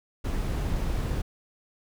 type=noise; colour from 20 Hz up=brown; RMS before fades=-28 dBFS; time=0.24-1.22 s; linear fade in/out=10 ms; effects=none